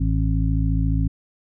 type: harmonic tone with a mistuned harmonic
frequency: 54.3 Hz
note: A1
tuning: 22 cents flat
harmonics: 1 / 2 / 3 / 5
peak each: -20 / -23 / -25 / -27 dBFS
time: 0-1.08 s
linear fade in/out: 10 ms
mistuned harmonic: 5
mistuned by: -17 cents
effects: none